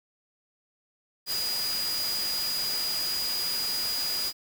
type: tone in noise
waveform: sine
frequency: 4900 Hz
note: D#8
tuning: 27 cents flat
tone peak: -28 dBFS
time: 1.26-4.33 s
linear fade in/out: 50 ms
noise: white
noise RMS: -34 dBFS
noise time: 1.26-4.33 s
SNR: +3 dB
effects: none